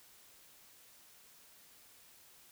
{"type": "silence", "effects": ["white hiss -61 dBFS RMS until 2.51 s"]}